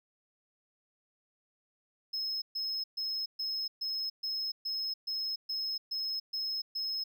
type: tone bursts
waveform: triangle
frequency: 5170 Hz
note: E8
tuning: 34 cents flat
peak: -31 dBFS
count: 12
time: 2.13-7.04 s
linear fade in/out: 10 ms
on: 290 ms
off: 130 ms
effects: none